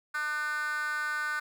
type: tone with high-pass filter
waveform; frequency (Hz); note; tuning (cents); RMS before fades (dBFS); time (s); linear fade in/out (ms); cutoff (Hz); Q
10% pulse; 300; D4; +37; -32; 0.14-1.4; 10; 1400; 8.6
effects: 11-bit